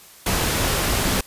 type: noise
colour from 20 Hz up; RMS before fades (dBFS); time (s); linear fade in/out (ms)
pink; -21; 0.26-1.21; 5
effects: white hiss -46 dBFS RMS until 1.26 s + resampled to 32000 Hz